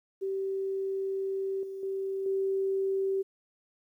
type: tone with level steps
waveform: sine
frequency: 387.1 Hz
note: G4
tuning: 22 cents flat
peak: -29 / -36 / -30 / -26 dBFS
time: 0.21-3.23 s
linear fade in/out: 20 ms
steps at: 1.63 / 1.83 / 2.26 s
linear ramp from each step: 2 ms
effects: 11-bit